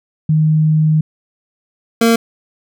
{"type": "tone pair in turn", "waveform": ["sine", "25% pulse"], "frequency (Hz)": [155.56, 229.6], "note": ["D#3", "A#3"], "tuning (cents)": [0, -26], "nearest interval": "perfect fifth", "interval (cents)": 674, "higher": "second", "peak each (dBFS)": [-9, -5], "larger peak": "second", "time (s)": [[0.29, 1.01], [2.01, 2.16]], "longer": "first", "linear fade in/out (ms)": 5, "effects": []}